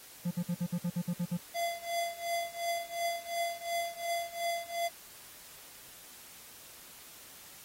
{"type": "tone bursts", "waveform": "triangle", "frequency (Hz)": 174.61, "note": "F3", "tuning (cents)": 0, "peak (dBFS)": -27, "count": 10, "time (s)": [0.25, 1.374], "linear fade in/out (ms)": 10, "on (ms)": 62, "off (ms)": 56}
{"type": "tone with tremolo", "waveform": "square", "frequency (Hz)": 683, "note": "F5", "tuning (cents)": -39, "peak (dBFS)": -30, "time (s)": [1.54, 4.89], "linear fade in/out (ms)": 20, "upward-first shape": "triangle", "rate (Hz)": 2.8, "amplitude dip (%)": 95}
{"effects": ["white hiss -52 dBFS RMS until 7.64 s", "AAC 48 kbps"]}